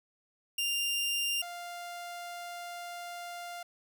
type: tone pair in turn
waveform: sawtooth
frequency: 2794 / 698.5 Hz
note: F7 / F5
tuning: 0 / 0 cents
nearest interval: 2 octaves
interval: 2400 cents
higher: first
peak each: -26 / -36 dBFS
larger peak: first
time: 0.58-1.42 / 1.42-3.63 s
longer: second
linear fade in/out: 5 ms
effects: none